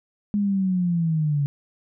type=linear sweep; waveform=sine; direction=down; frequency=207.7 to 140 Hz; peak=-19 dBFS; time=0.34-1.46 s; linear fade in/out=0 ms; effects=none